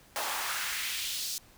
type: noise with high-pass filter sweep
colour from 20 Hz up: pink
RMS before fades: -34 dBFS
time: 0.16-1.38 s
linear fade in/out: 0 ms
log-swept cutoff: 690 to 5300 Hz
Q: 1.6
effects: pink hiss -58 dBFS RMS until 1.57 s

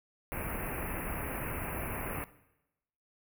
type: band-stop noise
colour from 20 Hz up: pink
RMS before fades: -37 dBFS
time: 0.32-2.24 s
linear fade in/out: 0 ms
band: 2700 to 10000 Hz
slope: 96 dB/octave
effects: noise-tail reverb RT60 0.9 s tail -17 dB re dry

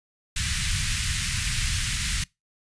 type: band-stop noise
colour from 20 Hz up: pink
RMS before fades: -26 dBFS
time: 0.36-2.24 s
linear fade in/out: 5 ms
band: 150 to 1700 Hz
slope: 24 dB/octave
effects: noise-tail reverb RT60 0.2 s tail -24 dB re dry + resampled to 22050 Hz

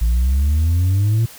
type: exponential sweep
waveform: sine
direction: up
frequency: 55 to 116.5 Hz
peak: -10 dBFS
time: 0.01-1.26 s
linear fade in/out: 10 ms
effects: tanh soft clip ceiling -12 dBFS + white hiss -40 dBFS RMS until 1.38 s

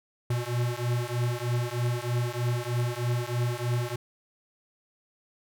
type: beating tone pair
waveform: square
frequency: 119.4 / 122.6 Hz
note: A#2 / B2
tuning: +42 / -12 cents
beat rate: 3.2 Hz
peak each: -30 dBFS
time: 0.3-3.96 s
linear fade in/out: 5 ms
effects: none

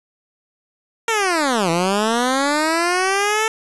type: linear two-way sweep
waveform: 10% pulse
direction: down then up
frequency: 466.2 to 162.4 to 446.3 Hz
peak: -8 dBFS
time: 1.08-3.48 s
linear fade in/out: 2 ms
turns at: 1.7 s
effects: resampled to 24000 Hz + 7-bit

